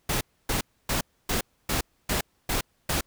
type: noise bursts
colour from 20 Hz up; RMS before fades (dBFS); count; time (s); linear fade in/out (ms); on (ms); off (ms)
pink; -26; 8; 0.09-3.01; 5; 120; 280
effects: pink hiss -69 dBFS RMS until 3.06 s